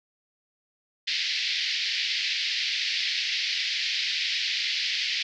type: band-pass noise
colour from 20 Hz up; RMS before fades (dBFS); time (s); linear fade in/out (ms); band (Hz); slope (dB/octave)
white; -28; 1.07-5.23; 10; 1900 to 5000; 48
effects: none